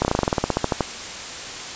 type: slowing click train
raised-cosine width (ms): 1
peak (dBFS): -4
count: 16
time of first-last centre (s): 0.02-0.807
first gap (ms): 29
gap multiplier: 1.08
effects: white hiss -32 dBFS RMS until 1.75 s + resampled to 16000 Hz